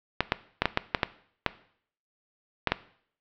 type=clicks; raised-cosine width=0.3 ms; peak=-5 dBFS; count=10; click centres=0.206 / 0.321 / 0.62 / 0.656 / 0.774 / 0.948 / 1.032 / 1.463 / 2.673 / 2.72 s; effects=noise-tail reverb RT60 0.6 s tail -17 dB re dry + low-pass 4000 Hz 12 dB/octave